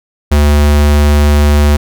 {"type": "tone", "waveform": "square", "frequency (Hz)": 73.42, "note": "D2", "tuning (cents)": 0, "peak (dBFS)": -6, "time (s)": [0.31, 1.77], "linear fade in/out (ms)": 10, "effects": []}